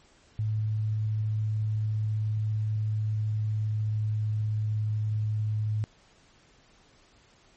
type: tone with pitch glide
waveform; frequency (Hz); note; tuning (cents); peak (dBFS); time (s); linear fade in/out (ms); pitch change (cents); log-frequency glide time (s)
sine; 107.9 to 107.15; A2 to A2; -33 to -45; -25; 0.39-5.84; 0; -12; 0.57-4.97
effects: pink hiss -60 dBFS RMS until 7.56 s + MP3 32 kbps